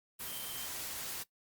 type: tone in noise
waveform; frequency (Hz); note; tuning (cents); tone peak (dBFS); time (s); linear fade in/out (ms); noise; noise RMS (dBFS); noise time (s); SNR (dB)
sine; 3136; G7; 0; -46; 0.26-0.67; 20; white; -41; 0.19-1.24; -8
effects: noise-tail reverb RT60 0.1 s tail -18 dB re dry + Opus 32 kbps